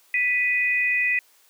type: tone pair together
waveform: sine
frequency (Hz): 1978 / 2492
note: B6 / D#7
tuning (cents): +2 / +2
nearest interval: major third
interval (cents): 400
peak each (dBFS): -22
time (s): 0.14-1.19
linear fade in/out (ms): 2
effects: white hiss -58 dBFS RMS until 1.49 s + high-pass 400 Hz 12 dB/octave